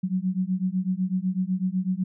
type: beating tone pair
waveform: sine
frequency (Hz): 181.6 / 189.6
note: F#3 / F#3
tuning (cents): -32 / +43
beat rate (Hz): 8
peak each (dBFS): -26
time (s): 0.03-2.04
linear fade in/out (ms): 10
effects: none